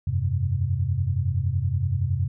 sine chord, F suspended second, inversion none, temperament equal, 87.31 / 98 / 130.81 Hz, F2 / G2 / C3, 0 / 0 / 0 cents, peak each -26 / -25 / -26 dBFS, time 0.07-2.28 s, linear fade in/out 5 ms, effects none

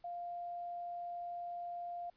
sine tone, 698.5 Hz, F5, in tune, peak -40 dBFS, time 0.04-2.1 s, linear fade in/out 5 ms, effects pink hiss -74 dBFS RMS until 2.16 s + resampled to 11025 Hz

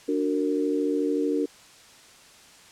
sine chord, D augmented, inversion none, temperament just, 293.7 / 367.1 / 458.9 Hz, D4 / F#4 / A#4, 0 / -14 / -27 cents, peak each -25 / -29 / -27 dBFS, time 0.08-1.46 s, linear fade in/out 10 ms, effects white hiss -51 dBFS RMS until 2.71 s + low-pass 8000 Hz 12 dB/octave

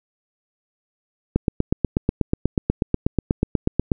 click train, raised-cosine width 3 ms, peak -4 dBFS, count 22, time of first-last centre 1.36-3.918 s, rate 8.21 Hz, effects none

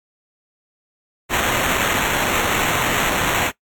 white noise with sample-and-hold, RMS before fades -19 dBFS, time 1.29-3.52 s, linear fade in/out 50 ms, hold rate 4900 Hz, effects noise-tail reverb RT60 0.1 s tail -19 dB re dry + MP3 96 kbps

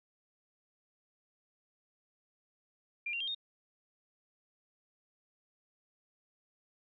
sine tone with pitch steps, 2394 / 2766 / 3196 / 3692 Hz, D7 / F7 / G7 / A#7, +33 / -17 / +33 / -17 cents, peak -34 dBFS, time 3.06-3.348 s, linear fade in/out 5 ms, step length 72 ms, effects none

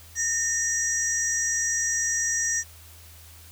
sine tone cluster, 1832 / 5830 / 6590 / 7620 Hz, A#6 / F#8 / G#8 / A#8, -31 / -26 / -14 / +37 cents, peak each -29 / -25 / -33 / -32 dBFS, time 0.15-2.64 s, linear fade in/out 50 ms, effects added 82 Hz sine -48 dBFS peak until 3.51 s + white hiss -50 dBFS RMS until 3.51 s

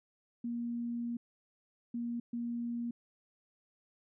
sine tone bursts at uneven times, 236.7 Hz, A#3, 27 cents sharp, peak -34 dBFS, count 3, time 0.44-1.17 / 1.94-2.2 / 2.33-2.91 s, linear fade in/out 5 ms, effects none

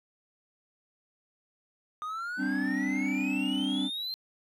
triangle exponential sweep, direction up, 1217 to 4185 Hz, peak -31 dBFS, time 2.02-4.14 s, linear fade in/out 0 ms
triangle chord, G suspended fourth, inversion none, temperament equal, 196 / 261.6 / 293.7 Hz, G3 / C4 / D4, 0 / 0 / 0 cents, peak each -31 / -28 / -29 dBFS, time 2.37-3.9 s, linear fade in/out 50 ms
effects tanh soft clip ceiling -20 dBFS

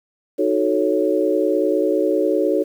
sine chord, D# half-diminished seventh, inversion none, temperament equal, 311.1 / 370 / 440 / 554.4 Hz, D#4 / F#4 / A4 / C#5, 0 / 0 / 0 / 0 cents, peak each -21 dBFS, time 0.38-2.64 s, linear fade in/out 20 ms, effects 8-bit

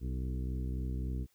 harmonic tone with a mistuned harmonic, 63.6 Hz, C2, 48 cents flat, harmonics 1 / 2 / 3 / 4 / 5 / 6 / 7, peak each -34 / -40 / -45 / -46 / -49 / -54 / -55 dBFS, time 0-1.27 s, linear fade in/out 50 ms, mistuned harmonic 6, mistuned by -20 cents, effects white hiss -72 dBFS RMS until 1.34 s

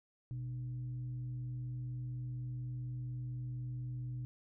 sine tone with frequency modulation, 124.9 Hz, B2, 20 cents sharp, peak -38 dBFS, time 0.31-4.25 s, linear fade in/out 0 ms, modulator 174 Hz, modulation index 0.26, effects none

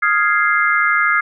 sine chord, F minor seventh, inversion third, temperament equal, 1244.5 / 1396.9 / 1661.2 / 2093 Hz, Eb6 / F6 / Ab6 / C7, 0 / 0 / 0 / 0 cents, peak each -18 dBFS, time 0.02-1.21 s, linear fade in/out 10 ms, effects none

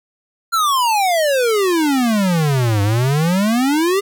square exponential two-way sweep, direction down then up, 1395 to 98.7 to 409.6 Hz, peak -14 dBFS, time 0.52-4.01 s, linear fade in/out 20 ms, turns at 2.82 s, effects none

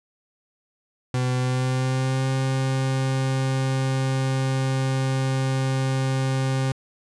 40% pulse tone with pitch glide, 126.7 to 132.85 Hz, B2 to C3, +45 to +27 cents, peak -20 dBFS, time 1.14-6.72 s, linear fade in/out 2 ms, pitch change +82 cents, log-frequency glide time 1.37-2.28 s, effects resampled to 22050 Hz

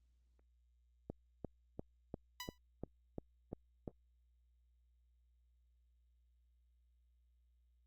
click train, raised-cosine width 2 ms, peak -29 dBFS, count 9, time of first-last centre 1.1-3.878 s, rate 2.88 Hz
10% pulse tone with exponential decay, 989 Hz, B5, 2 cents sharp, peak -33 dBFS, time 2.4-2.58 s, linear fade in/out 2 ms, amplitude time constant 39 ms
effects added 60 Hz sine -70 dBFS peak until 7.86 s + Opus 24 kbps

